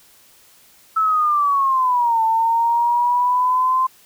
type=linear two-way sweep; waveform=sine; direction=down then up; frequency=1316 to 891 to 1042 Hz; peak=-14 dBFS; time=0.96-3.87 s; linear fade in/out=10 ms; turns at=2.23 s; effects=white hiss -51 dBFS RMS until 4.05 s